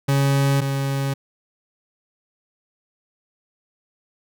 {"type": "tone pair in turn", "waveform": "40% pulse", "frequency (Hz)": [138.59, 137.47], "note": ["C#3", "C#3"], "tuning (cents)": [0, -14], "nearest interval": "unison", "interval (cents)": 14, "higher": "first", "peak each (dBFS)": [-15, -20], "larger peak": "first", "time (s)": [[0.08, 0.61], [0.61, 1.14]], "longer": "neither", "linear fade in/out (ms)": 10, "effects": []}